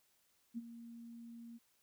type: tone with ADSR envelope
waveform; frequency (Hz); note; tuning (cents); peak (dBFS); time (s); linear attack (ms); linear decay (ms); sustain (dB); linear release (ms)
sine; 233.1; A#3; 0; -37; 0.54-1.59; 36; 30; -12; 29
effects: white hiss -75 dBFS RMS until 1.82 s